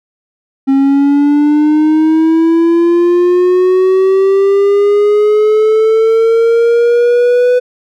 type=linear sweep; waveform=triangle; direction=up; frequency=269.2 to 497.9 Hz; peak=-4 dBFS; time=0.67-7.6 s; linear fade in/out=20 ms; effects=none